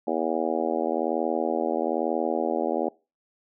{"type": "harmonic tone", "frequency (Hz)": 81.1, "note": "E2", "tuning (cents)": -28, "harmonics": [3, 4, 5, 6, 7, 8, 9, 10], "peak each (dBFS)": [-32, -30, -31, -32, -30, -35, -32, -34], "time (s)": [0.07, 2.89], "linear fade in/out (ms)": 5, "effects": ["noise-tail reverb RT60 0.3 s tail -24 dB re dry"]}